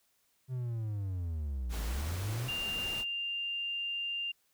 triangle linear two-way sweep, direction down then up, 130.81 to 51.8 to 130.81 Hz, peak -31 dBFS, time 0.48-2.51 s, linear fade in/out 50 ms, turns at 1.83 s
pink noise, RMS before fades -43 dBFS, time 1.69-3.05 s, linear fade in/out 50 ms
sine tone, 2794 Hz, F7, in tune, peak -33 dBFS, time 2.48-4.32 s, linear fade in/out 10 ms
effects white hiss -73 dBFS RMS until 4.53 s

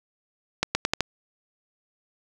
accelerating click train, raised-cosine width 0.2 ms, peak -4 dBFS, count 5, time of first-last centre 0.63-1.007 s, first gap 120 ms, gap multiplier 0.84, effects none

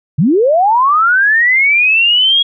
sine linear sweep, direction up, 123.47 to 3322 Hz, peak -7 dBFS, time 0.18-2.43 s, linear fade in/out 10 ms, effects none

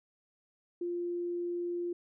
sine tone, 348.8 Hz, F4, 2 cents flat, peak -32 dBFS, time 0.81-1.93 s, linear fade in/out 5 ms, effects none

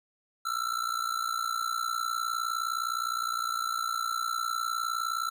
square tone with amplitude modulation, 1341 Hz, E6, 29 cents sharp, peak -26 dBFS, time 0.45-5.3 s, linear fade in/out 10 ms, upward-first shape sine, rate 59.6 Hz, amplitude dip 85%, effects none

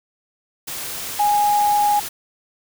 sine tone in noise, 827 Hz, G#5, 8 cents flat, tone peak -14 dBFS, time 1.19-2 s, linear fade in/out 10 ms, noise white, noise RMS -29 dBFS, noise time 0.67-2.09 s, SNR +12 dB, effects none

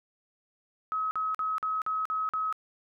sine tone bursts, 1278 Hz, D#6, 46 cents sharp, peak -27 dBFS, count 7, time 0.92-2.526 s, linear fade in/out 0 ms, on 190 ms, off 46 ms, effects none

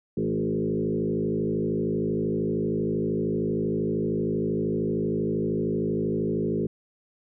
sine tone with frequency modulation, 291.7 Hz, D4, 12 cents flat, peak -23 dBFS, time 0.17-6.67 s, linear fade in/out 5 ms, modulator 52.9 Hz, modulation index 2.9, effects none

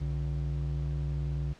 triangle ring-modulated tone, 104.2 Hz, G#2, 6 cents sharp, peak -24 dBFS, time 0-1.54 s, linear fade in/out 20 ms, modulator 40.4 Hz, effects pink hiss -56 dBFS RMS until 1.59 s + low-pass 5000 Hz 12 dB/octave

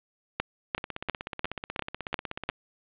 two click trains, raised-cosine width 0.3 ms, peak -17 / -9 dBFS, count 29 / 7, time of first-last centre 0.78-2.498 / 0.4-2.491 s, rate 16.3 / 2.87 Hz, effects resampled to 8000 Hz + 8-bit

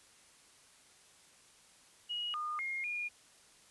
sine tone with pitch steps, 2897 / 1219 / 2136 / 2427 Hz, F#7 / D#6 / C7 / D#7, -37 / -36 / +35 / -44 cents, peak -35 dBFS, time 2.09-3.09 s, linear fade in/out 20 ms, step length 250 ms, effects white hiss -62 dBFS RMS until 3.7 s + resampled to 24000 Hz

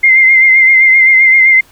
sine tone with vibrato, 2093 Hz, C7, in tune, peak -3 dBFS, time 0.03-1.61 s, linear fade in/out 10 ms, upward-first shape triangle, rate 7.7 Hz, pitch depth 42 cents each way, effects pink hiss -45 dBFS RMS until 1.71 s

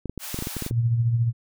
clicks, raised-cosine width 3 ms, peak -17 dBFS, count 11, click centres 0.057 / 0.096 / 0.177 / 0.344 / 0.389 / 0.424 / 0.471 / 0.567 / 0.623 / 0.664 / 0.711 s
white high-pass noise, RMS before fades -35 dBFS, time 0.19-0.71 s, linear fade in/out 50 ms, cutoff 580 Hz, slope 48 dB/octave
sine tone with tremolo, 117 Hz, A#2, 7 cents sharp, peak -16 dBFS, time 0.7-1.33 s, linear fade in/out 50 ms, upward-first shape triangle, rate 14 Hz, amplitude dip 55%
effects none

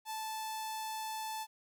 sawtooth tone with notch filter, 875 Hz, A5, 10 cents flat, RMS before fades -40 dBFS, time 0.05-1.47 s, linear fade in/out 50 ms, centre 2000 Hz, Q 1.4, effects 12-bit

